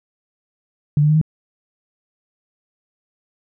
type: tone with pitch steps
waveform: sine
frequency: 146.83 / 150.18 / 153.6 / 157.1 Hz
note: D3 / D3 / D#3 / D#3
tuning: 0 / +39 / -22 / +17 cents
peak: -11 dBFS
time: 0.97-1.214 s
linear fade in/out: 2 ms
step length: 61 ms
effects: none